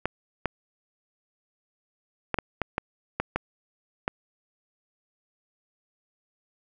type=clicks; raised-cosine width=0.5 ms; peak=-10 dBFS; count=9; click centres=0.056 / 0.457 / 2.343 / 2.387 / 2.617 / 2.781 / 3.2 / 3.36 / 4.079 s; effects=none